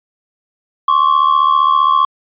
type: ring-modulated tone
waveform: triangle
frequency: 1100 Hz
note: C#6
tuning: 14 cents flat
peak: -4 dBFS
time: 0.88-2.05 s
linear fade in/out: 0 ms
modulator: 37.6 Hz
effects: resampled to 8000 Hz